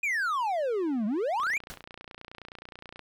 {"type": "exponential two-way sweep", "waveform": "triangle", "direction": "down then up", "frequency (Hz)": [2496, 200.2, 2496], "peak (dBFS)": -24, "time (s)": [0.03, 1.58], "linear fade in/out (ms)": 5, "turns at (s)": 1.06}
{"type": "click train", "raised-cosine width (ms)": 0.3, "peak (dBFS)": -27, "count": 48, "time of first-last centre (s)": [1.4, 2.993], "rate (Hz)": 29.5}
{"type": "noise with exponential decay", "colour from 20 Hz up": "pink", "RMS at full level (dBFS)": -37, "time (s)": [1.7, 1.83], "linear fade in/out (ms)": 0, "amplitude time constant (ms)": 27}
{"effects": []}